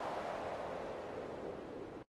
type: noise with low-pass filter sweep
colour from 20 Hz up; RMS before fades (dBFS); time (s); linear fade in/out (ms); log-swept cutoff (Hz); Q
blue; -44; 0-2.03; 5; 750 to 360; 2.1
effects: noise-tail reverb RT60 0.1 s tail -23 dB re dry + AAC 32 kbps